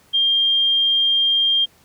sine tone, 3201 Hz, G7, 36 cents sharp, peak -14 dBFS, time 0.13-1.66 s, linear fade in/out 20 ms, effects pink hiss -54 dBFS RMS until 1.84 s + high-pass 60 Hz 12 dB/octave

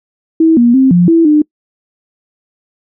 sine tone with pitch steps, 323.5 / 238.2 / 264.3 / 175.6 / 331 / 301 Hz, E4 / A#3 / C4 / F3 / E4 / D4, -32 / +38 / +18 / +10 / +7 / +43 cents, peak -4 dBFS, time 0.4-1.42 s, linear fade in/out 5 ms, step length 170 ms, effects noise-tail reverb RT60 0.1 s tail -26 dB re dry

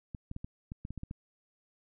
clicks, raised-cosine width 5 ms, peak -27 dBFS, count 10, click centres 0.148 / 0.314 / 0.364 / 0.445 / 0.719 / 0.851 / 0.906 / 0.977 / 1.034 / 1.111 s, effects none

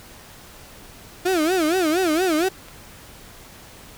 35% pulse tone with vibrato, 339.9 Hz, F4, 47 cents flat, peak -16 dBFS, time 1.25-2.49 s, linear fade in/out 10 ms, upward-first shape sine, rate 4.3 Hz, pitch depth 200 cents each way
clicks, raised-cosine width 0.3 ms, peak -25 dBFS, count 2, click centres 2.028 / 2.685 s
effects pink hiss -44 dBFS RMS until 3.97 s

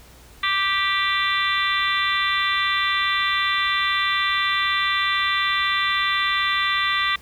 harmonic tone with a mistuned harmonic, 392 Hz, G4, in tune, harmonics 3 / 4 / 5 / 6 / 7 / 8 / 9 / 10, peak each -24 / -31 / -23 / -29 / -33 / -34 / -26 / -33 dBFS, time 0.43-7.16 s, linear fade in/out 5 ms, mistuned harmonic 10, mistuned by +25 cents, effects added 60 Hz sine -49 dBFS peak until 7.21 s + pink hiss -49 dBFS RMS until 7.21 s

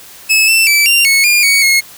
sawtooth tone with pitch steps, 2594 / 2669 / 2315 / 2774 / 2199 / 2412 / 2237 / 2165 Hz, E7 / E7 / D7 / F7 / C#7 / D7 / C#7 / C#7, -28 / +21 / -25 / -12 / -14 / +46 / +15 / -41 cents, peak -4 dBFS, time 0.29-1.81 s, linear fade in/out 20 ms, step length 190 ms, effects white hiss -36 dBFS RMS until 1.97 s

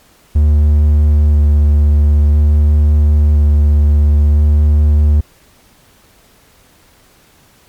triangle tone with vibrato, 74.1 Hz, D2, 16 cents sharp, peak -4 dBFS, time 0.35-5.21 s, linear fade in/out 10 ms, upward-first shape square, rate 0.5 Hz, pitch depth 11 cents each way, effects pink hiss -48 dBFS RMS until 7.68 s + MP3 96 kbps

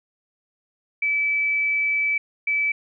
sine tone pair in turn, 2305 / 2305 Hz, D7 / D7, -33 / -33 cents, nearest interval unison, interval 0 cents, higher neither, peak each -19 dBFS, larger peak neither, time 1.02-2.18 / 2.47-2.72 s, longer first, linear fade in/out 5 ms, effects none

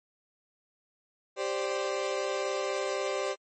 35% pulse chord, G suspended fourth, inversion none, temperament equal, 392 / 523.3 / 587.3 Hz, G4 / C5 / D5, 0 / 0 / 0 cents, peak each -32 dBFS, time 1.36-3.36 s, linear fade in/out 50 ms, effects MP3 32 kbps

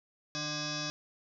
sine tone with frequency modulation, 2542 Hz, D#7, 36 cents sharp, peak -33 dBFS, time 0.35-0.9 s, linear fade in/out 0 ms, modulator 449 Hz, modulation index 7.2, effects none

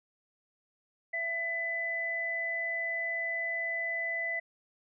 sine tone pair together, 667.8 / 2001 Hz, E5 / B6, +22 / +22 cents, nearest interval octave + perfect fifth, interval 1900 cents, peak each -39 / -31 dBFS, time 1.13-4.4 s, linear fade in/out 10 ms, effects none

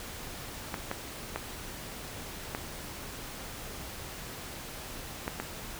clicks, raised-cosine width 0.5 ms, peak -17 dBFS, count 6, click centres 0.742 / 0.914 / 1.36 / 2.549 / 5.279 / 5.4 s, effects pink hiss -42 dBFS RMS until 5.79 s

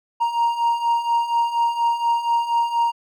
triangle beating tone pair, 933 / 937.2 Hz, A#5 / A#5, +1 / +9 cents, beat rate 4.2 Hz, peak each -22 / -17 dBFS, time 0.2-2.92 s, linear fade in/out 20 ms, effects none

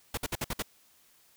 pink noise bursts, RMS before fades -32 dBFS, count 6, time 0.14-0.624 s, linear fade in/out 5 ms, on 34 ms, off 56 ms, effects white hiss -63 dBFS RMS until 1.36 s

